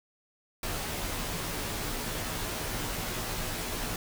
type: noise with comb filter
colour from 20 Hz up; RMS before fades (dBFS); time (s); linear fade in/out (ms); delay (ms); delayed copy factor
pink; -34; 0.63-3.96; 2; 15; -0.65
effects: none

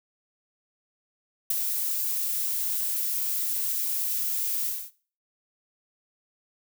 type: noise with ADSR envelope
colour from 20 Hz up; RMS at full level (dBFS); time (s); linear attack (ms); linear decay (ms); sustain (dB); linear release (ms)
violet; -23; 1.5-4.91; 6; 19; -5; 260
effects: noise-tail reverb RT60 0.4 s tail -18 dB re dry

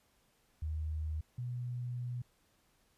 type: tone pair in turn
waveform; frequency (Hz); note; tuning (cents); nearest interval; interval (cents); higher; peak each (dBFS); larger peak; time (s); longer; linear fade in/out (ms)
sine; 77.78 / 122.74; D#2 / B2; 0 / -10; minor sixth; 790; second; -34 / -36; first; 0.62-1.21 / 1.38-2.22; second; 5
effects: pink hiss -72 dBFS RMS until 2.97 s + resampled to 32000 Hz

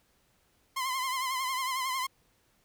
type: tone with vibrato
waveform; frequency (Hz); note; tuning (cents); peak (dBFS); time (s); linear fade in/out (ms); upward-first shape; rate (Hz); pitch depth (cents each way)
sawtooth; 1039; C6; -12; -26; 0.76-2.07; 10; triangle; 11; 76
effects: pink hiss -69 dBFS RMS until 2.64 s

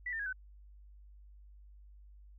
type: tone with pitch steps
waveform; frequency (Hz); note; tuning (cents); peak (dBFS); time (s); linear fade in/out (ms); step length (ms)
sine; 1965 / 1801.9 / 1652.4 / 1515.2; B6 / A6 / G#6 / F#6; -9 / +41 / -9 / +41; -35; 0.06-0.328; 5; 67
effects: added 50 Hz sine -53 dBFS peak until 2.38 s

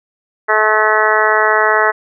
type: harmonic tone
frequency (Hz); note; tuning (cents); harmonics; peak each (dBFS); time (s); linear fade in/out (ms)
215.5; A3; -36; 2 / 3 / 4 / 5 / 6 / 7 / 8 / 9; -18 / -18 / -18 / -18 / -18 / -18 / -18 / -18; 0.48-1.92; 20
effects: none

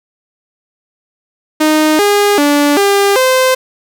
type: tone with pitch steps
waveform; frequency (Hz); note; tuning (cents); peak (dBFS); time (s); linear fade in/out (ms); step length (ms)
sawtooth; 309 / 409 / 290 / 400.1 / 517; D#4 / G#4 / D4 / G4 / C5; -12 / -26 / -22 / +35 / -21; -4; 1.6-3.55; 10; 390
effects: none

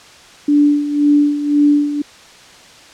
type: tone with tremolo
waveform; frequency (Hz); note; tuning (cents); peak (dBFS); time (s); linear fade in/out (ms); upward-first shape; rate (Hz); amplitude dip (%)
sine; 291.8; D4; -11; -7; 0.48-2.02; 5; sine; 1.9; 70
effects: white hiss -41 dBFS RMS until 2.93 s + low-pass 6000 Hz 12 dB/octave

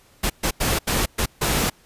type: noise bursts at uneven times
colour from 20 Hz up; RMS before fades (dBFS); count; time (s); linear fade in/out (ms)
pink; -21; 6; 0.23-0.3 / 0.43-0.51 / 0.6-0.79 / 0.87-1.06 / 1.18-1.26 / 1.41-1.7; 10
effects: pink hiss -55 dBFS RMS until 1.85 s + resampled to 32000 Hz

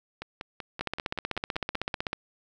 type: two click trains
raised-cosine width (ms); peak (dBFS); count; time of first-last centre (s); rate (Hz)
0.3; -20 / -13; 10 / 22; 0.22-1.941 / 0.81-2.131; 5.23 / 15.9
effects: none

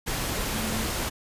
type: tone in noise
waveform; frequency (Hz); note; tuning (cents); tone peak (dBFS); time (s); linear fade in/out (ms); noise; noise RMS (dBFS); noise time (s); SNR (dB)
sine; 220; A3; 0; -32; 0.52-0.87; 20; pink; -29; 0.06-1.1; -6
effects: resampled to 32000 Hz

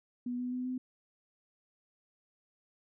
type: tone with pitch steps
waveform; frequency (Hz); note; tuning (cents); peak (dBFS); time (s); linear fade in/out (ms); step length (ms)
sine; 245.4 / 248.4 / 251.4 / 254.5; B3 / B3 / B3 / C4; -11 / +10 / +31 / -48; -33; 0.26-0.78; 5; 130
effects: none

